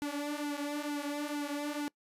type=tone with flanger; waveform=sawtooth; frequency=291.8 Hz; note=D4; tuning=11 cents flat; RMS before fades=-36 dBFS; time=0.02-1.88 s; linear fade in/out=0 ms; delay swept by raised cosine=1.6 to 6.2 ms; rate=2.2 Hz; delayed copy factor=-0.75; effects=noise-tail reverb RT60 0.1 s tail -24 dB re dry + resampled to 32000 Hz